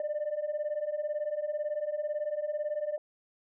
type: beating tone pair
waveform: sine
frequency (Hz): 587.3 / 605.3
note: D5 / D#5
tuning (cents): 0 / -48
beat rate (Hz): 18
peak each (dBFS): -33 / -31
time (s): 0-2.98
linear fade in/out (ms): 2
effects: tanh soft clip ceiling -26 dBFS